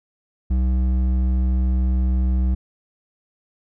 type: tone with hard clipping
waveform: sine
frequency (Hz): 63.3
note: B1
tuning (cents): +43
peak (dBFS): -18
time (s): 0.5-2.55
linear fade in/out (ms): 10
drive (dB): 8
effects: none